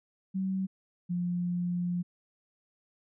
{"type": "tone pair in turn", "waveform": "sine", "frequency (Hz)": [190.2, 176.38], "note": ["F#3", "F3"], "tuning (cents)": [48, 17], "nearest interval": "minor second", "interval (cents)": 131, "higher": "first", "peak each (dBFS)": [-28, -28], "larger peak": "neither", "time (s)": [[0.34, 0.67], [1.09, 2.03]], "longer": "second", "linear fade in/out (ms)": 20, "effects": []}